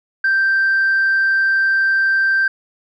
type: tone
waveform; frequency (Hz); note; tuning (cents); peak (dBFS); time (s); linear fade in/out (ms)
sine; 1568; G6; 0; -11; 0.24-2.48; 5
effects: tanh soft clip ceiling -10 dBFS